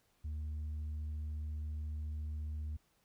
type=tone with tanh clipping; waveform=sine; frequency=76.2 Hz; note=D#2; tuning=36 cents flat; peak=-38 dBFS; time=0.24-2.77 s; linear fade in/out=10 ms; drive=2 dB; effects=pink hiss -74 dBFS RMS until 3.04 s